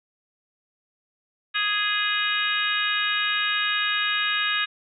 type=harmonic tone with a mistuned harmonic; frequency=415.3 Hz; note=G#4; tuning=in tune; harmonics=3 / 4 / 5 / 6 / 7 / 8 / 9; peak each=-30 / -26 / -33 / -29 / -29 / -38 / -29 dBFS; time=1.54-4.66 s; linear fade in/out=20 ms; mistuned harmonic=8; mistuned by=-30 cents; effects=none